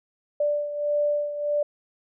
sine beating tone pair, 587.3 / 588.9 Hz, D5 / D5, 0 / +5 cents, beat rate 1.6 Hz, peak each -23 / -29 dBFS, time 0.4-1.63 s, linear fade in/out 5 ms, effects none

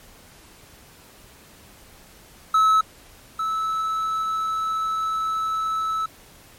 triangle tone pair in turn, 1296 / 1305.8 Hz, E6 / E6, -30 / -17 cents, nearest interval unison, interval 13 cents, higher second, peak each -12 / -20 dBFS, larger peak first, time 2.54-2.81 / 3.39-6.06 s, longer second, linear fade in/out 5 ms, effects pink hiss -49 dBFS RMS until 6.58 s + MP3 64 kbps

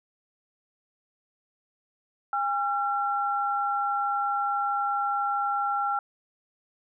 sine tone pair together, 810 / 1362.3 Hz, G#5 / F6, -43 / -43 cents, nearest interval major sixth, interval 900 cents, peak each -27 dBFS, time 2.33-5.99 s, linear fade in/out 2 ms, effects none

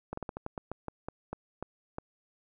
slowing click train, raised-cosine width 1 ms, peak -22 dBFS, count 13, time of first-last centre 0.13-1.984 s, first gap 44 ms, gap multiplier 1.21, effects none

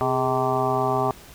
harmonic tone with a mistuned harmonic, 128.6 Hz, C3, 30 cents flat, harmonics 1 / 2 / 3 / 5 / 6 / 7 / 8 / 9, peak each -29 / -31 / -26 / -27 / -26 / -30 / -31 / -28 dBFS, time 0.01-1.11 s, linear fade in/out 0 ms, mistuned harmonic 3, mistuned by +87 cents, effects pink hiss -46 dBFS RMS until 1.34 s

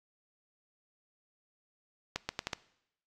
accelerating click train, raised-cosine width 0.2 ms, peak -15 dBFS, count 5, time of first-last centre 2.16-2.532 s, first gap 130 ms, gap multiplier 0.78, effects noise-tail reverb RT60 0.8 s tail -20 dB re dry + AAC 64 kbps

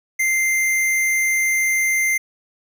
square tone, 2089 Hz, C7, 3 cents flat, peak -17 dBFS, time 0.19-2.18 s, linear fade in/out 10 ms, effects none

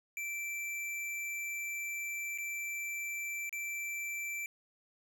square tone with dropouts, 2338 Hz, D7, 8 cents flat, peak -37 dBFS, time 0.17-4.46 s, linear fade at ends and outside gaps 1 ms, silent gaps 2.377-2.384 / 3.494-3.527 s, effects none

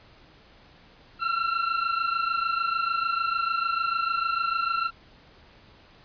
40% pulse tone pair together, 1344.3 / 1371 Hz, E6 / F6, +34 / -32 cents, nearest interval unison, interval 34 cents, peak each -26 dBFS, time 1.19-4.91 s, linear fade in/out 50 ms, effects pink hiss -54 dBFS RMS until 6.04 s + resampled to 11025 Hz

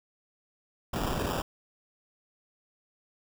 pink noise with sample-and-hold, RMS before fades -31 dBFS, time 0.93-1.42 s, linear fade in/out 5 ms, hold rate 2100 Hz, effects none

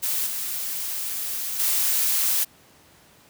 blue noise with level steps, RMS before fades -25 / -29 / -22 dBFS, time 0.02-2.45 s, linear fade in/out 20 ms, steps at 0.26 / 1.59 s, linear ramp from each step 10 ms, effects pink hiss -54 dBFS RMS until 3.29 s + high-pass 80 Hz 12 dB/octave

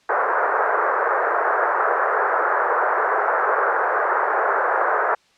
white band-pass noise, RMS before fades -20 dBFS, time 0.09-5.15 s, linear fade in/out 5 ms, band 410 to 1600 Hz, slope 48 dB/octave, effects white hiss -58 dBFS RMS until 5.37 s + low-pass 5000 Hz 12 dB/octave

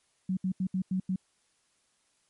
sine tone bursts at uneven times, 186.7 Hz, F#3, 16 cents sharp, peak -26 dBFS, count 6, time 0.29-0.37 / 0.44-0.52 / 0.6-0.67 / 0.74-0.82 / 0.91-1 / 1.09-1.16 s, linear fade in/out 5 ms, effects white hiss -71 dBFS RMS until 2.29 s + MP3 48 kbps

